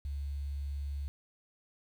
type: tone with quantisation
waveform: sine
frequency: 70.6 Hz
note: C#2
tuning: 32 cents sharp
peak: -34 dBFS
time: 0.05-1.08 s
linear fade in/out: 0 ms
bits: 10
effects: none